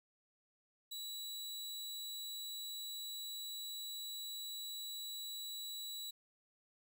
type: tone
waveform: sawtooth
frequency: 3923 Hz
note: B7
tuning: 12 cents flat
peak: -40 dBFS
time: 0.91-6.11 s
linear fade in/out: 10 ms
effects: 12-bit